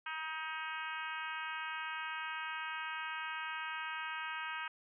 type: harmonic tone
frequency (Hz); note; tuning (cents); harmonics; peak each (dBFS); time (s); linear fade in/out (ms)
316; D#4; +27; 3 / 4 / 5 / 6 / 7 / 8 / 9 / 10; -45 / -45 / -43 / -50 / -49 / -47 / -50 / -55; 0.06-4.68; 5
effects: none